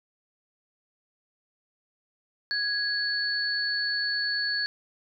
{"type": "tone pair together", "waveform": "sine", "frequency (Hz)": [1661.2, 4435], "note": ["G#6", "C#8"], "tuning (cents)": [0, 0], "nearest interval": "octave + perfect fourth", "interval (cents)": 1700, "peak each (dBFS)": -28, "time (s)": [2.51, 4.66], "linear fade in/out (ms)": 0, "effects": []}